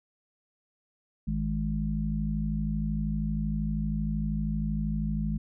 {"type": "harmonic tone", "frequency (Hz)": 52.8, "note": "G#1", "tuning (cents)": 29, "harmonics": [1, 3, 4], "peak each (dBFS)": [-31, -31, -31], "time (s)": [1.27, 5.38], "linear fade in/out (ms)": 10, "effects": []}